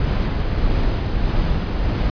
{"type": "noise with tremolo", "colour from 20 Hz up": "brown", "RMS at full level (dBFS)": -18, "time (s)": [0, 2.1], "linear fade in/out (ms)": 2, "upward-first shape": "sine", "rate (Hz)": 1.6, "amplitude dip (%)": 25, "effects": ["resampled to 11025 Hz"]}